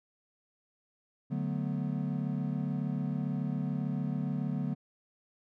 triangle chord, B minor seventh, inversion first, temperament equal, 146.83 / 185 / 220 / 246.9 Hz, D3 / F#3 / A3 / B3, 0 / 0 / 0 / 0 cents, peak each -32 / -34 / -36 / -35 dBFS, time 1.3-4.75 s, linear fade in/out 20 ms, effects none

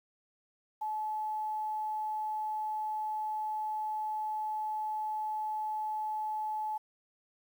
sine tone with quantisation, 860 Hz, A5, 40 cents flat, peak -32 dBFS, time 0.81-6.78 s, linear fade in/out 10 ms, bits 10, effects none

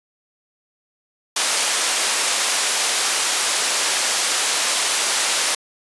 white band-pass noise, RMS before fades -20 dBFS, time 1.36-5.55 s, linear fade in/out 5 ms, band 480 to 9500 Hz, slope 12 dB/octave, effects resampled to 24000 Hz

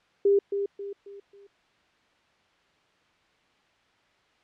sine tone with echo, 400.2 Hz, G4, 36 cents sharp, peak -17 dBFS, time 0.25-0.39 s, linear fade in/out 5 ms, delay 270 ms, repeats 4, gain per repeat -8 dB, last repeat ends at 1.47 s, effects white hiss -64 dBFS RMS until 4.43 s + low-pass 3000 Hz 12 dB/octave

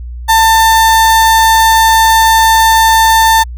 35% pulse tone, 894 Hz, A5, 27 cents sharp, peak -3 dBFS, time 0.28-3.44 s, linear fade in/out 20 ms, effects added 60 Hz sine -21 dBFS peak until 3.57 s

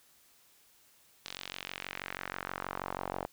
sawtooth tone with band-pass filter sweep, 46.25 Hz, F#1, in tune, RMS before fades -41 dBFS, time 1.25-3.26 s, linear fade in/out 0 ms, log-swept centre 4100 to 730 Hz, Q 1.7, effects white hiss -64 dBFS RMS until 3.32 s

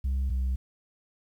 sine tone pair in turn, 66.3 / 64.34 Hz, C2 / C2, +23 / -28 cents, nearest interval minor second, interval 51 cents, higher first, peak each -22 dBFS, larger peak neither, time 0.04-0.3 / 0.3-0.56 s, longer neither, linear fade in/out 10 ms, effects tanh soft clip ceiling -24 dBFS + 10-bit

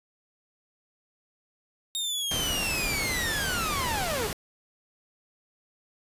sawtooth linear sweep, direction down, 3725 to 400 Hz, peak -25 dBFS, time 1.95-4.27 s, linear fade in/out 0 ms
pink noise, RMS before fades -32 dBFS, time 2.31-4.33 s, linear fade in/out 2 ms
effects resampled to 32000 Hz

